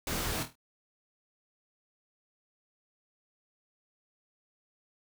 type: noise with echo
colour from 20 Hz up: pink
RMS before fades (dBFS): -34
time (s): 0.07-0.43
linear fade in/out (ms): 2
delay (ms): 25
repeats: 5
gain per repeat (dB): -7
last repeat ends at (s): 0.555
effects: none